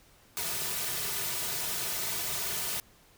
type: noise with comb filter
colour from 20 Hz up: white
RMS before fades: -33 dBFS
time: 0.37-2.8 s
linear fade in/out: 0 ms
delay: 3.7 ms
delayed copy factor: -0.8
effects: pink hiss -60 dBFS RMS until 3.17 s